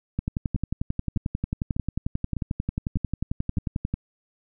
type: two click trains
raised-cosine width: 5 ms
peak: -15 / -13 dBFS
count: 6 / 43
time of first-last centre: 0.56-3.572 / 0.19-3.94 s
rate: 1.66 / 11.2 Hz
effects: none